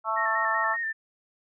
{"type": "harmonic tone", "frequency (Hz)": 221, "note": "A3", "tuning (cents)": 8, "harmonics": [3, 4, 5, 6], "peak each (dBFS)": [-33, -30, -29, -29], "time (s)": [0.04, 0.77], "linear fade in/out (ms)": 50}
{"type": "tone with vibrato", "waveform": "sine", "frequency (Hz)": 1819, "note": "A#6", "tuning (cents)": -43, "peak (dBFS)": -27, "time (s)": [0.16, 0.93], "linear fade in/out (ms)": 20, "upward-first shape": "square", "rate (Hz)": 5.2, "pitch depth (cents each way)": 35}
{"effects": []}